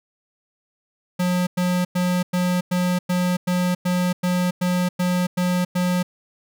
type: tone bursts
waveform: square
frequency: 179.7 Hz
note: F3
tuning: 50 cents sharp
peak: -19 dBFS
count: 13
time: 1.19-6.03 s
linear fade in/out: 10 ms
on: 280 ms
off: 100 ms
effects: none